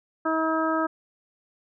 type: harmonic tone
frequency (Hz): 320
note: D#4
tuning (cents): +49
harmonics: 1 / 2 / 3 / 4 / 5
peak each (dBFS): -26 / -28 / -31 / -27 / -33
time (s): 0.25-0.87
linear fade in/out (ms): 10
effects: none